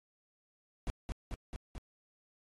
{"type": "noise with echo", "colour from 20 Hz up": "brown", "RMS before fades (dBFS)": -34, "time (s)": [0.87, 0.9], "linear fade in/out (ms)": 0, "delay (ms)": 220, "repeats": 4, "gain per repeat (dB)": -2, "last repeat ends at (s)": 1.78, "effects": ["AAC 32 kbps"]}